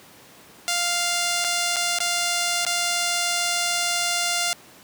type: tone with dropouts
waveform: 5% pulse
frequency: 698.5 Hz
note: F5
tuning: in tune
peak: -10 dBFS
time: 0.68-4.53 s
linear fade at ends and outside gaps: 0 ms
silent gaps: 1.443-1.447 / 1.76-1.766 / 1.986-2.004 / 2.651-2.665 s
effects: pink hiss -48 dBFS RMS until 4.83 s + high-pass 150 Hz 12 dB/octave